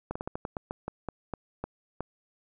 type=slowing click train; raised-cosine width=1 ms; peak=-19 dBFS; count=13; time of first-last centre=0.11-2.006 s; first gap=45 ms; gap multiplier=1.21; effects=none